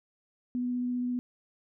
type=tone with vibrato; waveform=sine; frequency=246.9 Hz; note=B3; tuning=in tune; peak=-28 dBFS; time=0.55-1.19 s; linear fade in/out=0 ms; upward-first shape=triangle; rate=15 Hz; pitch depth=10 cents each way; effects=none